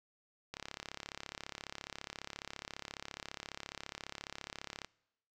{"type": "click train", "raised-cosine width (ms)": 0.2, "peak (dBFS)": -24, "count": 150, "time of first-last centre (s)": [0.54, 4.846], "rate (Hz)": 34.6, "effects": ["noise-tail reverb RT60 0.9 s tail -25 dB re dry"]}